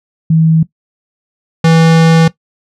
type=tone pair in turn; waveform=sine / square; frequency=161 / 163.44 Hz; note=E3 / E3; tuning=-41 / -14 cents; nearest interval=unison; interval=27 cents; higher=second; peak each=-5 dBFS; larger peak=neither; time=0.3-0.63 / 1.64-2.28 s; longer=second; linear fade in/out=5 ms; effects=noise-tail reverb RT60 0.1 s tail -17 dB re dry + low-pass 6000 Hz 12 dB/octave